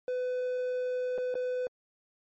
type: tone with dropouts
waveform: triangle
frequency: 502 Hz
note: B4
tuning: 28 cents sharp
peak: -27 dBFS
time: 0.08-1.67 s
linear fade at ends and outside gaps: 1 ms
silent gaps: 1.179-1.183 / 1.342-1.353 s
effects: MP3 32 kbps